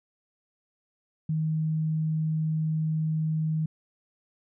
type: tone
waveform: sine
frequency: 157.3 Hz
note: D#3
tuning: 19 cents sharp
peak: -24 dBFS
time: 1.29-3.66 s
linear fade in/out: 5 ms
effects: none